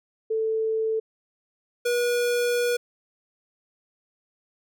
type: tone pair in turn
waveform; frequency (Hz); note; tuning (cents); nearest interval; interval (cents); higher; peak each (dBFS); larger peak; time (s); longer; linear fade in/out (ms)
sine / square; 442.2 / 483.2; A4 / B4; +9 / -38; major second; 153; second; -22; neither; 0.3-1 / 1.85-2.77; second; 10
effects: none